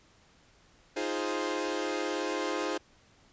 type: chord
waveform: sawtooth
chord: F minor seventh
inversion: third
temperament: equal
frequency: 311.1 / 349.2 / 415.3 / 523.3 Hz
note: Eb4 / F4 / Ab4 / C5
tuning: 0 / 0 / 0 / 0 cents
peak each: -32 dBFS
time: 0.96-2.78 s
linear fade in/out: 10 ms
effects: pink hiss -62 dBFS RMS until 3.32 s + resampled to 16000 Hz